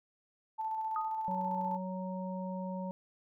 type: tone with tremolo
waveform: sine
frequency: 880 Hz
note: A5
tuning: in tune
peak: -32 dBFS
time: 0.58-1.78 s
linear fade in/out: 20 ms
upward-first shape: square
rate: 15 Hz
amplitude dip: 25%
type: tone with exponential decay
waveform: sine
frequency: 1244.5 Hz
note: D#6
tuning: in tune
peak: -31 dBFS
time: 0.96-1.28 s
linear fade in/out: 1 ms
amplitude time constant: 68 ms
type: harmonic tone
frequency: 186 Hz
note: F#3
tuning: 9 cents sharp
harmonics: 1 / 3 / 5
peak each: -37 / -42 / -44 dBFS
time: 1.28-2.91 s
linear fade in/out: 0 ms
effects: none